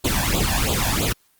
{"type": "noise with flanger", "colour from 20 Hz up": "pink", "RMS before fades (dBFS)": -21, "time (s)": [0.04, 1.13], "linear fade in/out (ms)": 10, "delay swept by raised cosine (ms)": [0.26, 1.22], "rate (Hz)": 3, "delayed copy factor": 0.85, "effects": ["white hiss -61 dBFS RMS until 1.39 s", "Opus 48 kbps"]}